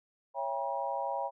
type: chord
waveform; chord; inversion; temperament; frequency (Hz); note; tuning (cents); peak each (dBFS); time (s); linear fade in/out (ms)
sine; C# diminished seventh; none; just; 554.4 / 665.2 / 798.3 / 957.9; C#5 / E5 / G5 / Bb5; 0 / +16 / +31 / +47; -37 / -39 / -36 / -36; 0.34-1.31; 50
effects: none